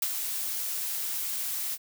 blue noise with ADSR envelope, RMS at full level -26 dBFS, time 0.02-1.78 s, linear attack 4 ms, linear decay 53 ms, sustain -6 dB, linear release 47 ms, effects none

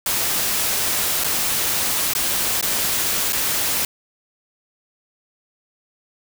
white noise with dropouts, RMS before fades -21 dBFS, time 0.06-3.85 s, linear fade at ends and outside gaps 2 ms, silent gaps 1.238-1.243 / 2.136-2.15 / 2.612-2.626 / 3.324-3.33 s, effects none

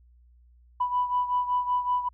sine beating tone pair, 987.8 / 993.1 Hz, B5 / B5, 0 / +9 cents, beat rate 5.3 Hz, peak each -24 / -29 dBFS, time 0.8-2.09 s, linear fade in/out 10 ms, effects tanh soft clip ceiling -16 dBFS + added 60 Hz sine -54 dBFS peak until 2.13 s

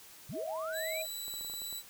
sine linear sweep, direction up, 92.5 to 2473 Hz, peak -39 dBFS, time 0.29-1.02 s, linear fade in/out 5 ms
sine tone, 640 Hz, D#5, 49 cents sharp, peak -36 dBFS, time 0.32-1.07 s, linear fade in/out 50 ms
15% pulse tone with vibrato, 3951 Hz, B7, in tune, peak -32 dBFS, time 0.72-1.83 s, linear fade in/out 50 ms, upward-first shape triangle, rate 18 Hz, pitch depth 12 cents each way
clicks, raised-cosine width 1 ms, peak -38 dBFS, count 8, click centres 1.281 / 1.339 / 1.411 / 1.447 / 1.499 / 1.538 / 1.619 / 1.727 s
effects white hiss -54 dBFS RMS until 1.89 s

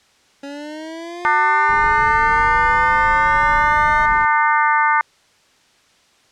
25% pulse linear sweep, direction up, 277.2 to 622.3 Hz, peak -25 dBFS, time 0.43-4.06 s, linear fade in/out 5 ms
harmonic tone, 299.9 Hz, D4, 36 cents sharp, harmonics 3 / 4 / 5 / 6 / 7, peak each -16 / -18 / -20 / -22 / -23 dBFS, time 1.25-5.01 s, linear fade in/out 0 ms
brown noise, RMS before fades -29 dBFS, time 1.69-4.25 s, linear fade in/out 2 ms
effects white hiss -55 dBFS RMS until 6.31 s + low-pass 6000 Hz 12 dB/octave

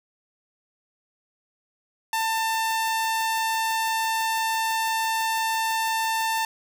sawtooth tone, 894 Hz, A5, 27 cents sharp, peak -19 dBFS, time 2.13-6.45 s, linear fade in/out 2 ms, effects none

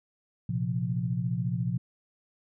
sine chord, Bb suspended second, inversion none, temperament equal, 116.54 / 130.81 / 174.61 Hz, Bb2 / C3 / F3, 0 / 0 / 0 cents, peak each -31 dBFS, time 0.49-1.78 s, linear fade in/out 5 ms, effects none

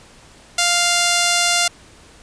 5% pulse tone, 698.5 Hz, F5, in tune, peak -3 dBFS, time 0.58-1.68 s, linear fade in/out 5 ms, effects pink hiss -46 dBFS RMS until 2.22 s + resampled to 22050 Hz

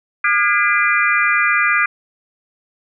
sine tone cluster, 1209 / 1424 / 1643 / 2021 / 2393 Hz, D6 / F6 / G#6 / B6 / D7, +50 / +33 / -19 / +39 / +32 cents, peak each -19 dBFS, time 0.24-1.86 s, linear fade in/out 5 ms, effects none

